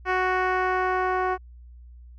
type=tone with low-pass filter sweep; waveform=10% pulse; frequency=370 Hz; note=F#4; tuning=in tune; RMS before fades=-24 dBFS; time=0.05-1.38 s; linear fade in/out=50 ms; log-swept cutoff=2000 to 1100 Hz; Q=1; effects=added 60 Hz sine -43 dBFS peak until 2.18 s